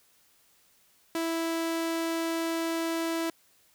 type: tone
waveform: sawtooth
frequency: 329.6 Hz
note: E4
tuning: in tune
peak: -24 dBFS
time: 1.15-3.3 s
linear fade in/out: 2 ms
effects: white hiss -64 dBFS RMS until 3.74 s